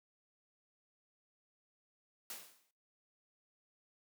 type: noise with exponential decay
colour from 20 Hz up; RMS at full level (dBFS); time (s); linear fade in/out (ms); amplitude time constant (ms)
white; -43; 2.3-2.71; 2; 89
effects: noise-tail reverb RT60 0.3 s tail -19 dB re dry + high-pass 200 Hz 12 dB/octave